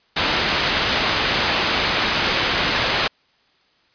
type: low-pass noise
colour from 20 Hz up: white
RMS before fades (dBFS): -20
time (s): 0.16-3.08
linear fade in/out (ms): 10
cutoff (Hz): 3800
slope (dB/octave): 12
effects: white hiss -60 dBFS RMS until 3.94 s + resampled to 11025 Hz